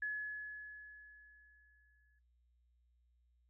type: tone with exponential decay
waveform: sine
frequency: 1700 Hz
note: G#6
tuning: 40 cents sharp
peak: -35 dBFS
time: 0.02-2.19 s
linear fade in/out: 5 ms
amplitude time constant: 470 ms
effects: noise-tail reverb RT60 0.2 s tail -23 dB re dry + added 60 Hz sine -70 dBFS peak until 3.49 s